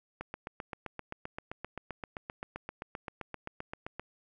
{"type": "click train", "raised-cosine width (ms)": 0.5, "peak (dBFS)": -23, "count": 30, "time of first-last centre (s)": [0.21, 3.996], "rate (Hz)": 7.66, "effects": []}